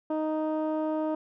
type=tone with low-pass filter; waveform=15% pulse; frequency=311.1 Hz; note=D#4; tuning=in tune; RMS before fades=-29 dBFS; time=0.1-1.15 s; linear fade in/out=5 ms; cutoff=680 Hz; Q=0.88; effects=none